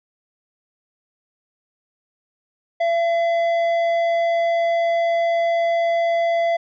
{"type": "tone with tanh clipping", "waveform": "sine", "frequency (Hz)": 676, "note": "E5", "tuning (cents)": 43, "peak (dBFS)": -18, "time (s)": [2.8, 6.57], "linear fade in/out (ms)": 10, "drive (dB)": 9, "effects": []}